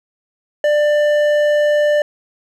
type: tone with hard clipping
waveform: sine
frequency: 593 Hz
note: D5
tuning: 17 cents sharp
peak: -13 dBFS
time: 0.64-2.02 s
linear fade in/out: 2 ms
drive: 8 dB
effects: none